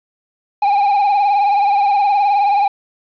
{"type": "tone with vibrato", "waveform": "triangle", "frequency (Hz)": 810, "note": "G#5", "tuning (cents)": -43, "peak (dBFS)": -9, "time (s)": [0.62, 2.68], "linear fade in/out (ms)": 5, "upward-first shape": "triangle", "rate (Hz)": 19, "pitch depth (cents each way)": 72, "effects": ["resampled to 11025 Hz", "7-bit"]}